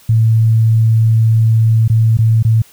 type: tone with dropouts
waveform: sine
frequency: 112.1 Hz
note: A2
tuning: 33 cents sharp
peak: -7 dBFS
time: 0.09-2.62 s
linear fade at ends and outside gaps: 5 ms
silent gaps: 1.879-1.898 / 2.172-2.187 / 2.427-2.448 s
effects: white hiss -45 dBFS RMS until 2.72 s